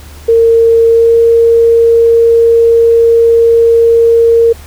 sine tone with pitch glide, 458.4 to 462.1 Hz, A#4 to A#4, -29 to -15 cents, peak -3 dBFS, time 0.28-4.53 s, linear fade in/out 10 ms, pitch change +14 cents, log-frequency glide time 0.89-1.14 s, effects added 74 Hz sine -30 dBFS peak until 4.66 s + pink hiss -36 dBFS RMS until 4.66 s

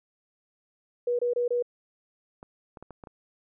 sine tone bursts, 484.4 Hz, B4, 34 cents flat, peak -23 dBFS, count 4, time 1.07-1.625 s, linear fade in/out 5 ms, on 120 ms, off 25 ms
clicks, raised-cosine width 1 ms, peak -29 dBFS, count 6, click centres 2.429 / 2.772 / 2.826 / 2.907 / 3.038 / 3.072 s
effects none

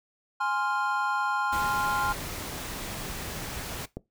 triangle chord, F minor, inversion first, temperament equal, 830.6 / 1046.5 / 1396.9 Hz, Ab5 / C6 / F6, 0 / 0 / 0 cents, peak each -28 dBFS, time 0.4-2.13 s, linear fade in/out 10 ms
pink noise, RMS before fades -36 dBFS, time 1.52-3.86 s, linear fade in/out 10 ms
click, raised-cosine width 2 ms, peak -21 dBFS, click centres 3.97 s
effects noise-tail reverb RT60 0.2 s tail -19 dB re dry

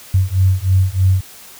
sine beating tone pair, 92.5 / 95.7 Hz, F#2 / G2, 0 / -41 cents, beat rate 3.2 Hz, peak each -14 dBFS, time 0.14-1.21 s, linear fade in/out 5 ms, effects white hiss -39 dBFS RMS until 1.59 s

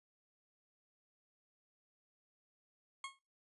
20% pulse tone with exponential decay, 1088 Hz, C#6, 33 cents flat, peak -34 dBFS, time 3.04-3.19 s, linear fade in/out 2 ms, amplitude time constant 31 ms, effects noise-tail reverb RT60 0.3 s tail -23 dB re dry + resampled to 24000 Hz

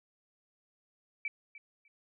sine tone with echo, 2311 Hz, D7, 28 cents flat, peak -32 dBFS, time 1.25-1.28 s, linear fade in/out 2 ms, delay 300 ms, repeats 2, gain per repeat -15 dB, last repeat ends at 1.88 s, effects none

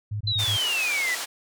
sine tone bursts, 104.7 Hz, G#2, 15 cents sharp, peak -26 dBFS, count 4, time 0.11-0.57 s, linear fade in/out 10 ms, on 97 ms, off 24 ms
sine exponential sweep, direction down, 4072 to 1936 Hz, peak -23 dBFS, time 0.27-1.15 s, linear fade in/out 5 ms
white band-pass noise, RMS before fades -32 dBFS, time 0.38-1.26 s, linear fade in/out 20 ms, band 440 to 7500 Hz, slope 12 dB/octave
effects none

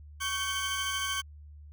25% pulse tone cluster, 1114 / 1541 / 3095 Hz, C#6 / G6 / G7, +8 / -30 / -23 cents, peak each -31 dBFS, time 0.2-1.22 s, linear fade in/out 20 ms, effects added 74 Hz sine -46 dBFS peak until 1.72 s

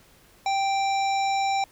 harmonic tone, 784 Hz, G5, in tune, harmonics 1 / 3 / 5 / 7 / 9, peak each -22 / -32 / -36 / -39 / -41 dBFS, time 0.46-1.64 s, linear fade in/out 2 ms, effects pink hiss -56 dBFS RMS until 1.71 s

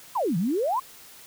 sine exponential two-way sweep, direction down then up, 1115 to 157.2 to 1115 Hz, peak -22 dBFS, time 0.15-0.8 s, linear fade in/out 10 ms, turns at 0.37 s, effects white hiss -48 dBFS RMS until 1.26 s

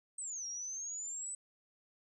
sine exponential two-way sweep, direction down then up, 8410 to 5588 to 8070 Hz, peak -39 dBFS, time 0.18-1.35 s, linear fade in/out 5 ms, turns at 0.47 s, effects none

